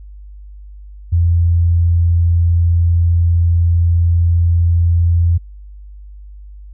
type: tone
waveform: sine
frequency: 85.2 Hz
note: F2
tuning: 42 cents flat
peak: -9 dBFS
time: 1.12-5.38 s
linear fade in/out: 10 ms
effects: added 50 Hz sine -32 dBFS peak until 6.73 s